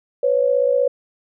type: tone pair together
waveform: sine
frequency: 500 / 556.2 Hz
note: B4 / C#5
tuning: +21 / +6 cents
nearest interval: major second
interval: 185 cents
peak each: -17 dBFS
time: 0.23-0.88 s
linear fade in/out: 5 ms
effects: none